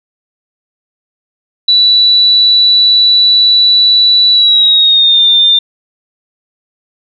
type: tone with pitch glide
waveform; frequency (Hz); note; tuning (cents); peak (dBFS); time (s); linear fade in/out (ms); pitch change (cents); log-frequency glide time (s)
sine; 3951 to 3602; B7 to A7; 0 to +40; -4; 1.68-5.59; 5; -160; 4.32-5.24
effects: none